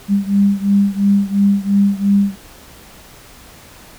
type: beating tone pair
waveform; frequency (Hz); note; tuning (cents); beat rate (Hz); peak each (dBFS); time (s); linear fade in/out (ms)
sine; 198.9 / 201.8; G3 / G#3; +25 / -49; 2.9; -13 / -15; 0.08-2.36; 50
effects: pink hiss -41 dBFS RMS until 3.98 s